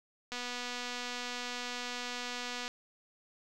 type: click train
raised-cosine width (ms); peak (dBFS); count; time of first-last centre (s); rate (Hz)
0.2; -22; 579; 0.32-2.679; 245
effects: none